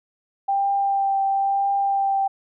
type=tone with vibrato; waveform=sine; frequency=789 Hz; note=G5; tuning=11 cents sharp; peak=-18 dBFS; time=0.48-2.28 s; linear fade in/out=10 ms; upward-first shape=triangle; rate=1 Hz; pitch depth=16 cents each way; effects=none